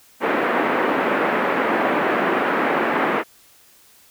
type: band-pass noise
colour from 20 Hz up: pink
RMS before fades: -20 dBFS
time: 0.2-3.24 s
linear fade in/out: 50 ms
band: 250 to 2100 Hz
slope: 24 dB/octave
effects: white hiss -52 dBFS RMS until 4.1 s